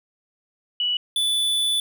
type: tone pair in turn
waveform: sine / square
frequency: 2946 / 3477 Hz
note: F#7 / A7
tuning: -8 / -21 cents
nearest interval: minor third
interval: 287 cents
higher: second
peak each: -20 dBFS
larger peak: neither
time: 0.8-0.97 / 1.16-1.8 s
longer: second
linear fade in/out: 2 ms
effects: none